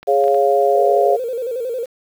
clicks, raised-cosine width 0.3 ms, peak -22 dBFS, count 4, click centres 0.03 / 0.24 / 0.281 / 0.345 s
sine chord, Db major, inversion second, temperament equal, 415.3 / 554.4 / 698.5 Hz, Ab4 / Db5 / F5, 0 / 0 / 0 cents, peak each -16 dBFS, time 0.07-1.17 s, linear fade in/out 20 ms
sine tone with vibrato, 489 Hz, B4, 17 cents flat, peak -20 dBFS, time 0.74-1.86 s, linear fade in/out 20 ms, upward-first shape square, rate 11 Hz, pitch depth 92 cents each way
effects 7-bit

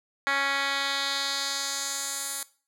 10% pulse tone with band-pass filter sweep, 277.2 Hz, C#4, in tune, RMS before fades -29 dBFS, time 0.27-2.43 s, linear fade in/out 0 ms, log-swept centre 2100 to 10000 Hz, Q 1.6, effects noise-tail reverb RT60 0.4 s tail -19 dB re dry

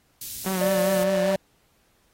white band-stop noise, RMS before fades -35 dBFS, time 0.21-1.04 s, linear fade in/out 5 ms, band 180 to 4100 Hz, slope 12 dB/octave
sawtooth tone with vibrato, 185.9 Hz, F#3, 8 cents sharp, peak -21 dBFS, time 0.46-1.36 s, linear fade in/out 2 ms, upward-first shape sine, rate 5 Hz, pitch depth 47 cents each way
triangle tone, 587 Hz, D5, 1 cent flat, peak -19 dBFS, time 0.61-1.36 s, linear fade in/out 5 ms
effects pink hiss -65 dBFS RMS until 2.13 s + AAC 48 kbps

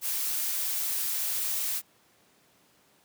blue noise, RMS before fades -30 dBFS, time 0.01-1.82 s, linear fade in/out 50 ms, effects pink hiss -63 dBFS RMS until 3.04 s + high-pass 150 Hz 12 dB/octave

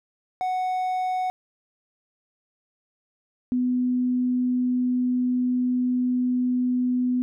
triangle / sine tone pair in turn, 740 / 249.7 Hz, F#5 / B3, 0 / +19 cents, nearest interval octave + perfect fifth, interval 1881 cents, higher first, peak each -21 / -20 dBFS, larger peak second, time 0.41-1.3 / 3.52-7.22 s, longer second, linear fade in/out 0 ms, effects none

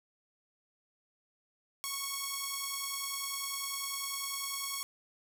5% pulse beating tone pair, 1100 / 1110 Hz, C#6 / C#6, -14 / +2 cents, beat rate 10 Hz, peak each -26 / -26 dBFS, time 1.84-4.83 s, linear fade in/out 0 ms, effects none

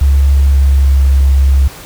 sine tone with pitch glide, 69.3 to 67.87 Hz, C#2 to C#2, 0 to -36 cents, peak -5 dBFS, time 0.01-1.68 s, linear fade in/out 5 ms, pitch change -36 cents, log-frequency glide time 0.34-1.05 s, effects pink hiss -32 dBFS RMS until 1.85 s

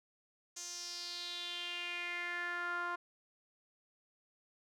sawtooth tone with band-pass filter sweep, 350 Hz, F4, 4 cents sharp, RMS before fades -41 dBFS, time 0.56-2.96 s, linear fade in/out 10 ms, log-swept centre 6600 to 1200 Hz, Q 4.6, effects none

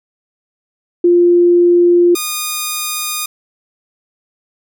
sine / 5% pulse tone pair in turn, 349.2 / 1226.9 Hz, F4 / D#6, 0 / -25 cents, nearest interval octave + minor seventh, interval 2175 cents, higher second, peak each -6 dBFS, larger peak neither, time 1.04-2.15 / 2.15-3.26 s, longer neither, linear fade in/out 5 ms, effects none

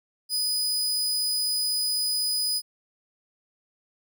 sawtooth tone, 4978 Hz, D#8, in tune, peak -21 dBFS, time 0.29-2.62 s, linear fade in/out 50 ms, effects none

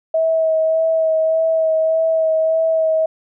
sine tone with vibrato, 643 Hz, E5, 43 cents flat, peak -13 dBFS, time 0.14-3.06 s, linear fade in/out 5 ms, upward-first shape sine, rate 1.7 Hz, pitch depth 16 cents each way, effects none

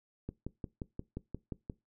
click train, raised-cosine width 3 ms, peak -25 dBFS, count 9, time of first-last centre 0.29-1.698 s, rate 5.68 Hz, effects noise-tail reverb RT60 0.2 s tail -20 dB re dry

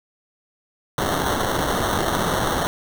violet noise with sample-and-hold, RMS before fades -22 dBFS, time 0.98-2.67 s, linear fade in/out 0 ms, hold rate 2450 Hz, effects none

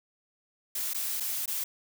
blue noise with dropouts, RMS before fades -32 dBFS, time 0.75-1.64 s, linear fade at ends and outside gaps 5 ms, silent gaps 0.935-0.945 / 1.201-1.205 / 1.459-1.477 s, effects none

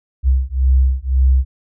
sine beating tone pair, 64.4 / 66.3 Hz, C2 / C2, -27 / +23 cents, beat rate 1.9 Hz, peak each -14 dBFS, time 0.23-1.45 s, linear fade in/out 50 ms, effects none

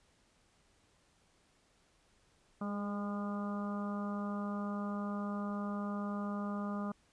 harmonic tone with a mistuned harmonic, 203.7 Hz, G#3, 33 cents flat, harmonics 1 / 2 / 3 / 4 / 5 / 6 / 7, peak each -36 / -49 / -46 / -50 / -50 / -45 / -55 dBFS, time 2.61-6.92 s, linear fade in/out 5 ms, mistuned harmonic 2, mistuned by +25 cents, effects pink hiss -70 dBFS RMS until 7.12 s + resampled to 22050 Hz

